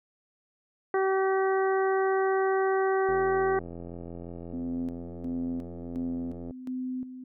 harmonic tone, 383.6 Hz, G4, 37 cents flat, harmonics 1 / 2 / 3 / 4 / 5, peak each -24 / -30 / -34 / -36 / -38 dBFS, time 0.94-3.59 s, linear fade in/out 2 ms
click train, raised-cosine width 2 ms, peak -28 dBFS, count 294, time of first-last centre 3.09-6.509 s, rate 85.7 Hz
sine tone with tremolo, 255.4 Hz, C4, 42 cents flat, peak -30 dBFS, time 4.53-7.24 s, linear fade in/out 5 ms, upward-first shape square, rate 1.4 Hz, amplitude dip 65%
effects none

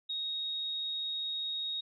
sine tone, 3755 Hz, A#7, 12 cents sharp, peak -33 dBFS, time 0.09-1.81 s, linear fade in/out 10 ms, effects none

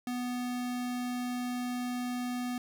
square tone, 246.9 Hz, B3, in tune, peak -33 dBFS, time 0.07-2.58 s, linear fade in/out 2 ms, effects none

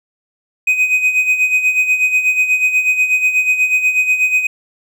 triangle tone with tremolo, 2507 Hz, D#7, 12 cents sharp, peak -7 dBFS, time 0.67-4.47 s, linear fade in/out 5 ms, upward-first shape sine, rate 8.2 Hz, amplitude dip 65%, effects none

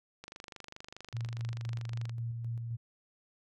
click train, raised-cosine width 0.2 ms, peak -28 dBFS, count 47, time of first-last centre 0.24-2.095 s, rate 24.8 Hz
sine tone with tremolo, 116.54 Hz, A#2, in tune, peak -33 dBFS, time 1.13-2.77 s, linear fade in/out 20 ms, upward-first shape square, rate 3.8 Hz, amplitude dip 30%
effects none

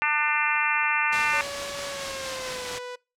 harmonic tone, 298.8 Hz, D4, 30 cents sharp, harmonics 3 / 4 / 5 / 6 / 7 / 8 / 9, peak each -29 / -29 / -29 / -29 / -29 / -29 / -29 dBFS, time 0.02-1.41 s, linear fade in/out 0 ms
white noise with tremolo, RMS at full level -30 dBFS, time 1.12-2.79 s, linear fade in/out 10 ms, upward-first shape triangle, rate 4.5 Hz, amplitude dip 25%
sawtooth tone with pitch glide, 565 to 494.7 Hz, C#5 to B4, +33 to +3 cents, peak -30 dBFS, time 1.33-2.96 s, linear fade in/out 10 ms, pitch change -230 cents, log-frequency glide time 1.86-2.7 s
effects noise-tail reverb RT60 0.3 s tail -25 dB re dry + low-pass 6000 Hz 12 dB/octave

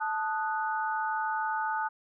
sine chord, D# diminished, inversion second, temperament equal with one note detuned, 876.4 / 1244.5 / 1480 Hz, A5 / D#6 / F#6, -7 / 0 / 0 cents, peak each -30 / -35 / -34 dBFS, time 0-1.89 s, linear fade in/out 20 ms, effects none

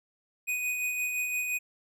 square tone with tremolo, 2489 Hz, D#7, in tune, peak -28 dBFS, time 0.47-1.59 s, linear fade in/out 20 ms, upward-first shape sine, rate 5.8 Hz, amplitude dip 35%, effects none

